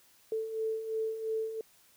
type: beating tone pair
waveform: sine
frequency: 440 / 442.9 Hz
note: A4 / A4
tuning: 0 / +11 cents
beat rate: 2.9 Hz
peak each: -39 / -32 dBFS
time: 0.32-1.61 s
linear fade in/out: 2 ms
effects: white hiss -63 dBFS RMS until 1.96 s